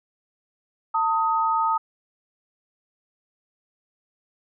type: tone pair together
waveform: sine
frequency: 898 / 1257.4 Hz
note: A5 / D#6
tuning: +35 / +18 cents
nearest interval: tritone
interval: 583 cents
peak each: -22 dBFS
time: 0.94-1.78 s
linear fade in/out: 10 ms
effects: none

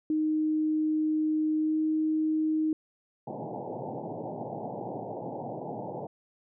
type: tone with pitch glide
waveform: sine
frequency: 310 to 312.5 Hz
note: D#4 to D#4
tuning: -6 to +8 cents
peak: -24 dBFS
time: 0.1-2.73 s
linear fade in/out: 2 ms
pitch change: +14 cents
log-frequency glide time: 1.57-1.78 s
type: band-pass noise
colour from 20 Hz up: white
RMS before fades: -37 dBFS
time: 3.27-6.07 s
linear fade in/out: 5 ms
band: 110 to 880 Hz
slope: 96 dB/octave
effects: none

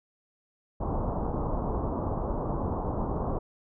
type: low-pass noise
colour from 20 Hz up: pink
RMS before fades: -30 dBFS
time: 0.8-3.39 s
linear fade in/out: 10 ms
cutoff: 1100 Hz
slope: 48 dB/octave
effects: none

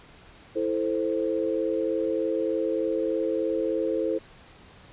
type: chord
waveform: sine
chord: A minor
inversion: second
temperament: equal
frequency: 329.6 / 440 / 523.3 Hz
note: E4 / A4 / C5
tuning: 0 / 0 / 0 cents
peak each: -28 dBFS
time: 0.55-4.19 s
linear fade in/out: 20 ms
effects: pink hiss -51 dBFS RMS until 4.92 s + resampled to 8000 Hz

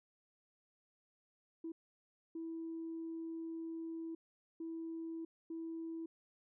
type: tone bursts at uneven times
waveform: sine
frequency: 327.8 Hz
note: E4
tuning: 10 cents flat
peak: -40 dBFS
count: 4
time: 1.64-1.72 / 2.35-4.15 / 4.6-5.25 / 5.5-6.06 s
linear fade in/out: 5 ms
effects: tanh soft clip ceiling -36 dBFS

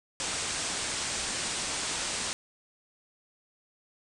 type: low-pass noise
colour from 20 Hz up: white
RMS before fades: -33 dBFS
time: 0.2-2.33 s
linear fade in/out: 0 ms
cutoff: 9200 Hz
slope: 96 dB/octave
effects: none

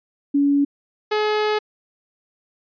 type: tone pair in turn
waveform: sine / sawtooth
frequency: 283.5 / 424.8 Hz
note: C#4 / G#4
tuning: +39 / +39 cents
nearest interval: perfect fifth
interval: 700 cents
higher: second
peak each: -14 / -14 dBFS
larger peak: neither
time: 0.34-0.65 / 1.11-1.59 s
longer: second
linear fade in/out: 10 ms
effects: resampled to 11025 Hz

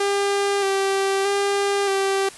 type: tone with vibrato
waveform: sawtooth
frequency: 395.2 Hz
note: G4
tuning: 14 cents sharp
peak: -15 dBFS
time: 0-2.29 s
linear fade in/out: 5 ms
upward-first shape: square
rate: 0.8 Hz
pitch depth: 23 cents each way
effects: white hiss -41 dBFS RMS until 2.37 s + resampled to 24000 Hz

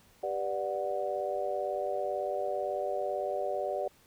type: chord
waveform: sine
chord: G major seventh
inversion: none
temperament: just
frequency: 392 / 490 / 588 / 735 Hz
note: G4 / B4 / D5 / F#5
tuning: 0 / -14 / +2 / -12 cents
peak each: -37 / -38 / -33 / -36 dBFS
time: 0.23-3.88 s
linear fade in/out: 5 ms
effects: pink hiss -62 dBFS RMS until 4.06 s

